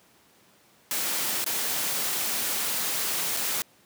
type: noise with dropouts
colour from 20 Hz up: white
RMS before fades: -28 dBFS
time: 0.91-3.62 s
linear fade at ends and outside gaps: 1 ms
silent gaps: 1.443-1.463 / 3.366-3.37 s
effects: pink hiss -59 dBFS RMS until 3.85 s + high-pass 150 Hz 12 dB/octave